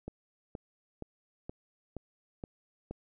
click train, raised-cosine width 2 ms, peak -26 dBFS, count 7, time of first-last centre 0.08-2.91 s, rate 2.12 Hz, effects none

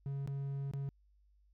triangle tone with dropouts, 138.59 Hz, C#3, in tune, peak -34 dBFS, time 0.06-0.89 s, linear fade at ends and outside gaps 0 ms, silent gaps 0.262-0.275 / 0.713-0.736 s, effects added 50 Hz sine -65 dBFS peak until 1.53 s

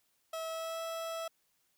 30% pulse tone with pitch glide, 648 to 656.7 Hz, E5 to E5, -30 to -7 cents, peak -34 dBFS, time 0.33-1.28 s, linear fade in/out 5 ms, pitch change +23 cents, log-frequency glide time 0.48-0.81 s, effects white hiss -75 dBFS RMS until 1.77 s

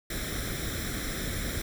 pink noise with comb filter, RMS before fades -33 dBFS, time 0.1-1.62 s, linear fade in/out 5 ms, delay 0.54 ms, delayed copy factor +0.75, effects none

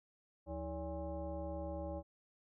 sine tone with frequency modulation, 321.7 Hz, E4, 42 cents flat, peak -39 dBFS, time 0.46-2.03 s, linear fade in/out 50 ms, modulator 248 Hz, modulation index 1.7, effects none

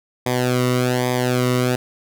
sawtooth tone with flanger, 125.1 Hz, B2, 23 cents sharp, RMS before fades -19 dBFS, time 0.26-1.76 s, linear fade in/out 5 ms, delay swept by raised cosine 0.71 to 1.22 ms, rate 1.2 Hz, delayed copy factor -0.85, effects none

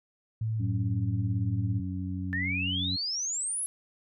sine tone with pitch glide, 110.8 to 110.1 Hz, A2 to A2, +13 to +2 cents, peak -27 dBFS, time 0.41-1.8 s, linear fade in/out 5 ms, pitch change -11 cents, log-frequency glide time 0.74-1.58 s
harmonic tone, 92.5 Hz, F#2, in tune, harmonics 1 / 2 / 3, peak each -33 / -36 / -37 dBFS, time 0.59-2.97 s, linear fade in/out 20 ms
sine exponential sweep, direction up, 1765 to 11070 Hz, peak -29 dBFS, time 2.33-3.66 s, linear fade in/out 0 ms
effects none

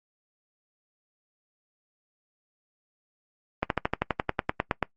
slowing click train, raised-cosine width 0.5 ms, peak -8 dBFS, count 14, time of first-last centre 3.63-4.827 s, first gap 72 ms, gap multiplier 1.04, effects noise-tail reverb RT60 0.1 s tail -22 dB re dry + Opus 32 kbps

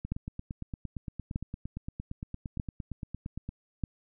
two click trains, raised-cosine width 5 ms, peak -18 / -24 dBFS, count 4 / 31, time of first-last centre 0.12-3.837 / 0.05-3.49 s, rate 0.807 / 8.72 Hz, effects none

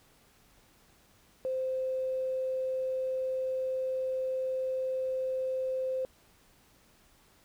triangle tone with tanh clipping, 520 Hz, C5, 11 cents flat, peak -29 dBFS, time 1.45-6.05 s, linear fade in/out 0 ms, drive 3 dB, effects pink hiss -63 dBFS RMS until 7.44 s

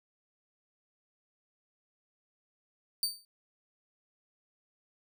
sawtooth tone with exponential decay, 4600 Hz, D8, 37 cents flat, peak -22 dBFS, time 3.03-3.25 s, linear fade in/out 1 ms, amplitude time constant 47 ms, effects none

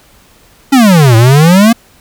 square exponential two-way sweep, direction down then up, 284.1 to 110 to 238 Hz, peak -3 dBFS, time 0.72-1.73 s, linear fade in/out 10 ms, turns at 1.16 s, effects pink hiss -44 dBFS RMS until 2 s

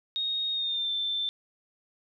sine tone with pitch glide, 3729 to 3550 Hz, A#7 to A7, 0 to +15 cents, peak -27 dBFS, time 0.16-1.29 s, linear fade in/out 0 ms, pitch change -85 cents, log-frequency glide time 0.52-0.91 s, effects none

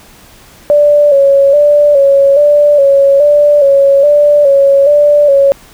sine tone with vibrato, 570 Hz, C#5, 48 cents sharp, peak -3 dBFS, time 0.7-5.52 s, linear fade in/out 0 ms, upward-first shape square, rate 1.2 Hz, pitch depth 49 cents each way, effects pink hiss -39 dBFS RMS until 5.73 s

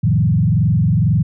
sine tone with frequency modulation, 135.9 Hz, C#3, 34 cents flat, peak -11 dBFS, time 0.03-1.23 s, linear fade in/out 10 ms, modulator 22.1 Hz, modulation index 1.9, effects none

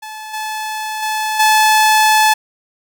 sawtooth tone with level steps, 865 Hz, A5, 30 cents flat, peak -24 / -17 / -13 / -5 dBFS, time 0.02-2.34 s, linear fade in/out 10 ms, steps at 0.33 / 1.02 / 1.39 s, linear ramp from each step 10 ms, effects none

